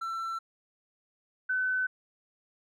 triangle / sine tone pair in turn, 1342 / 1512.7 Hz, E6 / F#6, +31 / +38 cents, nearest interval major second, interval 207 cents, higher second, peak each -30 / -26 dBFS, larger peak second, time 0.01-0.39 / 1.49-1.87 s, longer neither, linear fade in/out 10 ms, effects none

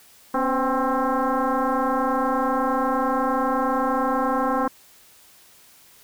sine tone with frequency modulation, 277.2 Hz, C#4, in tune, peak -19 dBFS, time 0.34-4.68 s, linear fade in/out 5 ms, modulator 263 Hz, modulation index 4.1, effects white hiss -52 dBFS RMS until 6.03 s

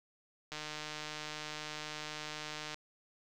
click train, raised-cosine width 0.2 ms, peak -24 dBFS, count 339, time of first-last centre 0.52-2.744 s, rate 152 Hz, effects none

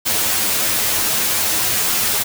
white noise with comb filter, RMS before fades -18 dBFS, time 0.05-2.24 s, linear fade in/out 20 ms, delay 9.4 ms, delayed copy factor +0.9, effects none

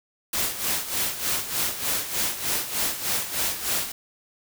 white noise with tremolo, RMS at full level -24 dBFS, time 0.33-3.92 s, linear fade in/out 5 ms, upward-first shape sine, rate 3.3 Hz, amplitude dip 70%, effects none

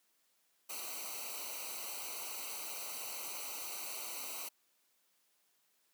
white noise with comb filter, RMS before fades -43 dBFS, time 0.69-4.49 s, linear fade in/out 10 ms, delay 0.58 ms, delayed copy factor -0.95, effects white hiss -75 dBFS RMS until 5.93 s + high-pass 200 Hz 12 dB/octave

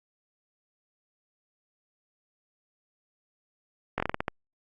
slowing click train, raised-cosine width 0.5 ms, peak -12 dBFS, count 8, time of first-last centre 3.98-4.281 s, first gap 20 ms, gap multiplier 1.25, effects Opus 48 kbps

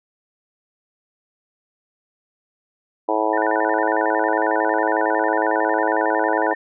harmonic tone, 108.5 Hz, A2, 24 cents flat, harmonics 3 / 4 / 5 / 6 / 7 / 8 / 9, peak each -25 / -25 / -25 / -25 / -25 / -25 / -25 dBFS, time 3.08-6.54 s, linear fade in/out 10 ms
sine tone with vibrato, 1637 Hz, G#6, 25 cents flat, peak -25 dBFS, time 3.33-6.55 s, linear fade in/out 5 ms, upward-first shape square, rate 11 Hz, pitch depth 170 cents each way
effects none

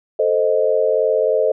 sine chord, A diminished, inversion none, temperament equal, 440 / 523.3 / 622.3 Hz, A4 / C5 / Eb5, 0 / 0 / 0 cents, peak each -18 dBFS, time 0.19-1.52 s, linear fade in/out 5 ms, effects none

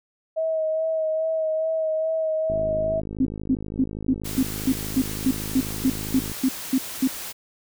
sine tone with vibrato, 637 Hz, D#5, 41 cents sharp, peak -21 dBFS, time 0.36-3.01 s, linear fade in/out 20 ms, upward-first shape sine, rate 2.4 Hz, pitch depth 21 cents each way
click train, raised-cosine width 3 ms, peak -20 dBFS, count 201, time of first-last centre 2.5-6.317 s, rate 52.4 Hz
sine tone bursts, 261.6 Hz, C4, in tune, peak -16 dBFS, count 14, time 3.2-7.076 s, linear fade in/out 5 ms, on 54 ms, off 240 ms
white noise, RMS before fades -34 dBFS, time 4.24-7.33 s, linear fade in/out 20 ms
effects none

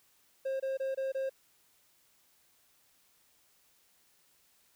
triangle tone bursts, 534 Hz, C5, 35 cents sharp, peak -29 dBFS, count 5, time 0.45-1.296 s, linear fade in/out 10 ms, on 150 ms, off 24 ms, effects white hiss -68 dBFS RMS until 4.75 s

